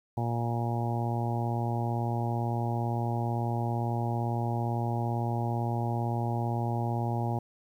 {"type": "harmonic tone", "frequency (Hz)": 117.8, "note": "A#2", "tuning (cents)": 19, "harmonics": [1, 2, 3, 4, 5, 6, 7, 8], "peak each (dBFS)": [-29, -36, -38, -44, -42, -39, -36, -43], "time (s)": [0.17, 7.39], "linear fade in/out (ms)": 5, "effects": ["10-bit"]}